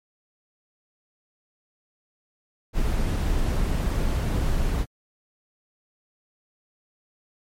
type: noise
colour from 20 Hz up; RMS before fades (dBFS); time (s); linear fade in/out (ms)
brown; -23; 2.73-4.86; 50
effects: MP3 64 kbps